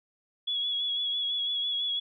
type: tone with vibrato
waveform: sine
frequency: 3367 Hz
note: G#7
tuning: 23 cents sharp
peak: -27 dBFS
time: 0.47-2 s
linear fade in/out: 10 ms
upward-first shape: sine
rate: 6 Hz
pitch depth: 30 cents each way
effects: none